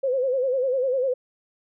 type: tone with vibrato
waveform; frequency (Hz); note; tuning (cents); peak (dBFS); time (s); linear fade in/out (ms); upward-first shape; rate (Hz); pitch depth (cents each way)
sine; 520; C5; -11; -20; 0.03-1.14; 10; sine; 10; 94
effects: none